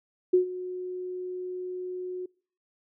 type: tone with ADSR envelope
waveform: sine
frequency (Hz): 364.8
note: F#4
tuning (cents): -24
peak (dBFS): -15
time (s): 0.33-2.26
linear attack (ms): 10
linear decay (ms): 110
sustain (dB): -17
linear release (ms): 6
effects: noise-tail reverb RT60 0.5 s tail -26 dB re dry